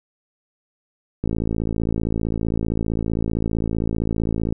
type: click train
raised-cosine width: 3 ms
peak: -10 dBFS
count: 183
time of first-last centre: 1.24-4.525 s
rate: 55.4 Hz
effects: none